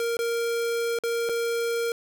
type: tone with dropouts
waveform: square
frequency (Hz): 466.2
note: A#4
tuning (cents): 0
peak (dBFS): -25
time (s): 0-1.92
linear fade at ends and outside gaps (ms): 1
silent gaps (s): 0.169-0.19 / 0.988-1.036 / 1.29-1.294
effects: none